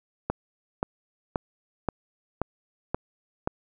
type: click train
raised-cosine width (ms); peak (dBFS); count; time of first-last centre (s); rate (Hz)
1; -11; 7; 0.3-3.475; 1.89
effects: none

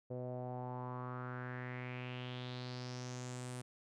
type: tone with low-pass filter sweep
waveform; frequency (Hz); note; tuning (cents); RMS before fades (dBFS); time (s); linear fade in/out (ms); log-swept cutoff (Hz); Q
sawtooth; 125.1; B2; +23; -44; 0.1-3.62; 10; 530 to 9500; 4.3
effects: none

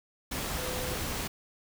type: tone in noise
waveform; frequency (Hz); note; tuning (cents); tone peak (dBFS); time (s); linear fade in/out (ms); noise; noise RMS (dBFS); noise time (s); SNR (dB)
sine; 505; B4; +39; -38; 0.57-0.95; 10; pink; -34; 0.31-1.28; -7
effects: none

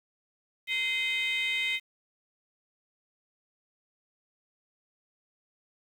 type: tone cluster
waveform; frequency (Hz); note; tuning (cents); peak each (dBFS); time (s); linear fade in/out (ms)
sine; 2076 / 2526 / 3096 / 3719; C7 / D#7 / G7 / A#7; -14 / +26 / -22 / -5; -28 / -33 / -33 / -34; 0.67-1.8; 50
effects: tanh soft clip ceiling -22 dBFS + 9-bit

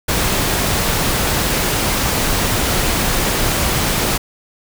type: noise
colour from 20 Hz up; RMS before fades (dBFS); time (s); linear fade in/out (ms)
pink; -17; 0.08-4.18; 10
effects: none

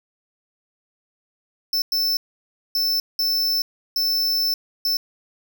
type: tone bursts at uneven times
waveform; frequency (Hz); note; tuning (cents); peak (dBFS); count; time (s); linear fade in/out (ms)
square; 5300; E8; +9; -19; 6; 1.73-1.82 / 1.92-2.17 / 2.75-3 / 3.19-3.62 / 3.96-4.54 / 4.85-4.97; 2
effects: none

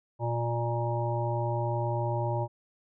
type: harmonic tone with a mistuned harmonic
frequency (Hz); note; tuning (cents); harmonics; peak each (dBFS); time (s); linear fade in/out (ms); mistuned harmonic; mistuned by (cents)
118.4; A#2; +27; 1 / 3 / 5 / 7 / 8; -29 / -36 / -34 / -36 / -36; 0.19-2.48; 50; 8; -15
effects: none

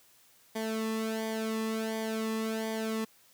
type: tone with flanger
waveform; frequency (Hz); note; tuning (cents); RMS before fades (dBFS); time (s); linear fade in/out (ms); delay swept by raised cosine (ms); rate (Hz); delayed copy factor
sawtooth; 221.2; A3; +9; -33; 0.55-3.05; 10; 0.74 to 1.35; 1.4; -0.75
effects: white hiss -62 dBFS RMS until 3.33 s + high-pass 60 Hz 12 dB/octave

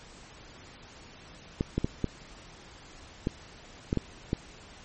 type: clicks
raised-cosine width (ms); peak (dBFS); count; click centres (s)
3; -13; 8; 1.609 / 1.78 / 1.845 / 2.043 / 3.271 / 3.929 / 3.973 / 4.331
effects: pink hiss -50 dBFS RMS until 4.84 s + MP3 32 kbps

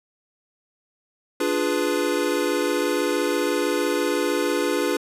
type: chord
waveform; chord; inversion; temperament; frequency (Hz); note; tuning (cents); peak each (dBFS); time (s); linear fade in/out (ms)
square; D diminished seventh; none; equal with one note detuned; 293.7 / 349.2 / 415.3 / 495.6; D4 / F4 / Ab4 / Cb5; 0 / 0 / 0 / +6; -27; 1.4-4.97; 5
effects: resampled to 32000 Hz

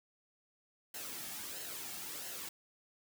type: noise with flanger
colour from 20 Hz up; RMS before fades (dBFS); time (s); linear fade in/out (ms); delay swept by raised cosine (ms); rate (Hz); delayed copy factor
white; -44; 0.94-2.49; 5; 0.84 to 2.04; 1.5; -0.55
effects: none

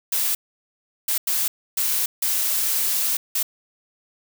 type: noise bursts at uneven times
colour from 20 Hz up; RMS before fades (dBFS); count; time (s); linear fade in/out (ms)
blue; -22; 6; 0.12-0.35 / 1.08-1.18 / 1.27-1.48 / 1.77-2.06 / 2.22-3.17 / 3.35-3.43; 5
effects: none

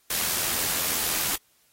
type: noise with amplitude modulation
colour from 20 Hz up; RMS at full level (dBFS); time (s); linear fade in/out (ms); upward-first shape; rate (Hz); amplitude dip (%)
white; -25; 0.1-1.36; 5; sine; 82.1; 35
effects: white hiss -64 dBFS RMS until 1.72 s + AAC 48 kbps

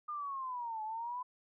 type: linear two-way sweep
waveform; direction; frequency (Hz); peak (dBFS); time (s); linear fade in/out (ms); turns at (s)
sine; down then up; 1220 to 855 to 1011; -37; 0.08-1.23; 10; 0.83
effects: none

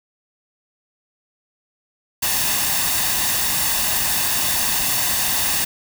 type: noise with comb filter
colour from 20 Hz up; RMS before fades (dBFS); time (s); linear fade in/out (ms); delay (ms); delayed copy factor
white; -20; 2.22-5.65; 10; 1.1; +0.55
effects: none

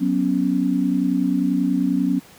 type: chord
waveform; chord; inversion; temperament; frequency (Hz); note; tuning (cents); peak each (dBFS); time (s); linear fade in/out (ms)
sine; F# suspended fourth; none; equal; 185 / 246.9 / 277.2; F#3 / B3 / C#4; 0 / 0 / 0; -22 / -22 / -20; 0-2.2; 20
effects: pink hiss -47 dBFS RMS until 2.38 s + high-pass 100 Hz 12 dB/octave

